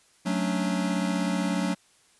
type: chord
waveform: square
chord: D major seventh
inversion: first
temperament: equal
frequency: 185 / 220 / 277.2 / 293.7 Hz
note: F#3 / A3 / C#4 / D4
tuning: 0 / 0 / 0 / 0 cents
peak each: -28 / -32 / -33 / -34 dBFS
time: 0.25-1.75 s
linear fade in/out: 20 ms
effects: white hiss -61 dBFS RMS until 2.19 s + resampled to 24000 Hz